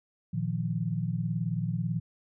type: chord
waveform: sine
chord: Bb suspended fourth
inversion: none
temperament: equal with one note detuned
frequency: 116.54 / 156.28 / 174.61 Hz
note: Bb2 / Eb3 / F3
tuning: 0 / +8 / 0 cents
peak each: -32 dBFS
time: 0.33-2 s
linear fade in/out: 10 ms
effects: none

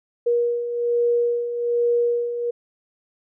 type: beating tone pair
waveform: sine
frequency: 475.4 / 476.6 Hz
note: A#4 / A#4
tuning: +34 / +38 cents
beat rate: 1.2 Hz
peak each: -26 / -19 dBFS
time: 0.26-2.51 s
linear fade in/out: 10 ms
effects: none

